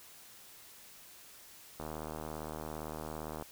click train, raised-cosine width 1 ms, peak -27 dBFS, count 127, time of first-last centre 1.8-3.424 s, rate 77.6 Hz, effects white hiss -55 dBFS RMS until 3.51 s

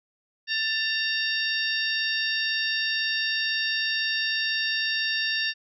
harmonic tone with a mistuned harmonic, 922 Hz, A#5, 19 cents flat, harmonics 2 / 3 / 4 / 5 / 6, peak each -28 / -30 / -31 / -32 / -33 dBFS, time 0.47-5.54 s, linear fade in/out 50 ms, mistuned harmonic 2, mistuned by -71 cents, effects none

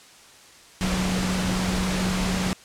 sine tone in noise, 185 Hz, F#3, in tune, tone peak -24 dBFS, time 0.81-2.53 s, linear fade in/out 0 ms, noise pink, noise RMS -27 dBFS, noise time 0.81-2.53 s, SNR 0 dB, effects white hiss -49 dBFS RMS until 2.64 s + low-pass 8000 Hz 12 dB/octave

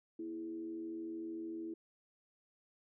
sine tone with frequency modulation, 329.6 Hz, E4, in tune, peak -40 dBFS, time 0.19-1.74 s, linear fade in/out 5 ms, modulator 86.8 Hz, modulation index 0.49, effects none

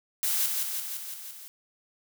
blue noise with echo, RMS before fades -27 dBFS, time 0.23-0.46 s, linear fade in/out 0 ms, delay 170 ms, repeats 6, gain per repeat -3 dB, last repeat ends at 1.48 s, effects none

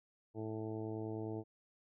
harmonic tone, 109.6 Hz, A2, 6 cents flat, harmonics 1 / 2 / 3 / 4 / 5 / 6 / 7 / 8, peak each -44 / -49 / -43 / -45 / -57 / -52 / -56 / -57 dBFS, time 0.34-1.44 s, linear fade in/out 50 ms, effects none

